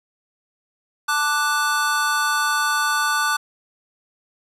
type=chord; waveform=square; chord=D major; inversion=second; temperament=equal; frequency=880 / 1174.7 / 1480 Hz; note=A5 / D6 / F#6; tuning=0 / 0 / 0 cents; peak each=-27 / -23 / -22 dBFS; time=1.08-3.37 s; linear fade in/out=10 ms; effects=resampled to 32000 Hz + 9-bit